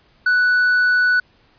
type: tone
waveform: triangle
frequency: 1483 Hz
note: F#6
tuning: 4 cents sharp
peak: -11 dBFS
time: 0.26-1.2 s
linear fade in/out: 5 ms
effects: pink hiss -56 dBFS RMS until 1.58 s + resampled to 11025 Hz